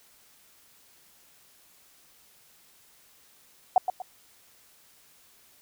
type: tone with echo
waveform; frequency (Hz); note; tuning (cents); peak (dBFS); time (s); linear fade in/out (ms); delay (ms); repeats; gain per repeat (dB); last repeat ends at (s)
sine; 740; F#5; 0; -14; 3.76-3.78; 2; 120; 2; -9; 4.02
effects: white hiss -59 dBFS RMS until 5.61 s